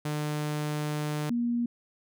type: tone pair in turn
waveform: sawtooth / sine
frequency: 150 / 237.9 Hz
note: D3 / A#3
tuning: +37 / +35 cents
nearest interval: minor sixth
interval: 798 cents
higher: second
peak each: -25 dBFS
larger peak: neither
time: 0.05-1.3 / 1.3-1.66 s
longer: first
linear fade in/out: 5 ms
effects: none